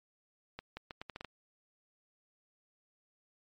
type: accelerating click train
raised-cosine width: 0.3 ms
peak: -26 dBFS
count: 8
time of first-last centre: 0.59-1.247 s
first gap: 180 ms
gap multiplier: 0.77
effects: MP3 48 kbps